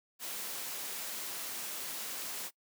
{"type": "noise", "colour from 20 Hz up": "white", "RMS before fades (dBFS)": -40, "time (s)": [0.19, 2.51], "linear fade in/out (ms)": 50, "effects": ["noise-tail reverb RT60 0.1 s tail -22 dB re dry", "high-pass 200 Hz 12 dB/octave"]}